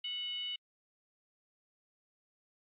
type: tone with frequency modulation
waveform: sine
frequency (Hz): 2960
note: F#7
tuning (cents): 0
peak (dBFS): -36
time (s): 0.04-0.56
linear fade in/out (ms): 5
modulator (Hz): 777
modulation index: 0.46
effects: AAC 48 kbps